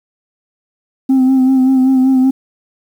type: tone with vibrato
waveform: sine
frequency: 261.6 Hz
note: C4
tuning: in tune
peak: -5 dBFS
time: 1.09-2.31 s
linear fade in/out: 10 ms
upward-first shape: sine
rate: 5.2 Hz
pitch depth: 33 cents each way
effects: tanh soft clip ceiling -6 dBFS + 7-bit